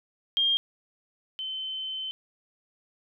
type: tone pair in turn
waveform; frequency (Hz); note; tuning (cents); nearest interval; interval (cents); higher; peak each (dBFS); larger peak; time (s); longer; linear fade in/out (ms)
sine; 3212 / 3070; G7 / G7; +41 / -37; minor second; 78; first; -21 / -31; first; 0.37-0.57 / 1.39-2.11; second; 0
effects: none